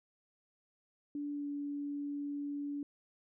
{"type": "tone with pitch glide", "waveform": "sine", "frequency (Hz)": [290, 287.2], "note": ["D4", "D4"], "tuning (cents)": [-22, -39], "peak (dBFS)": -36, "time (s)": [1.15, 2.83], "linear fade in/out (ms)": 2, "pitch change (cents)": -17, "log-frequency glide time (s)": [1.32, 1.47], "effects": []}